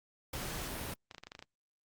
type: noise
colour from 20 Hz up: pink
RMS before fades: -40 dBFS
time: 0.33-0.94 s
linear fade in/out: 5 ms
type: clicks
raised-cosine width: 0.2 ms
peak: -29 dBFS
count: 9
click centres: 1.112 / 1.147 / 1.182 / 1.236 / 1.27 / 1.319 / 1.351 / 1.392 / 1.425 s
effects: Opus 48 kbps